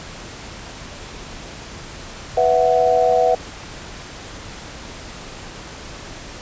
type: chord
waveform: sine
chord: B suspended fourth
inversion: none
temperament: equal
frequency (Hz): 493.9 / 659.3 / 740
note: B4 / E5 / F#5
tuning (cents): 0 / 0 / 0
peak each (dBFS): -17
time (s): 2.37-3.35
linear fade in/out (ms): 5
effects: pink hiss -35 dBFS RMS until 6.41 s + resampled to 16000 Hz